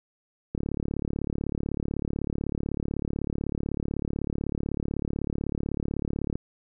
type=click train; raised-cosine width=3 ms; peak=-16 dBFS; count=210; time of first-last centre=0.55-6.356 s; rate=36 Hz; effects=none